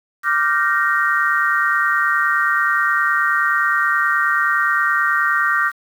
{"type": "chord", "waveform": "sine", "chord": "G minor seventh", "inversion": "second", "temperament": "equal with one note detuned", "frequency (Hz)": [1174.7, 1396.9, 1546.4, 1864.7], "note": ["D6", "F6", "G6", "Bb6"], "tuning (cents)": [0, 0, -24, 0], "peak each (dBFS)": -20, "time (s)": [0.23, 5.72], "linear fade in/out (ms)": 50, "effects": ["7-bit"]}